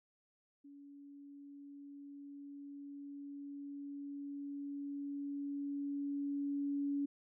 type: tone with level ramp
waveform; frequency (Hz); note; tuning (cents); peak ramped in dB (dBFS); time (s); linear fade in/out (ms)
sine; 283.1; C#4; +37; -53 to -33; 0.64-7.06; 10
effects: none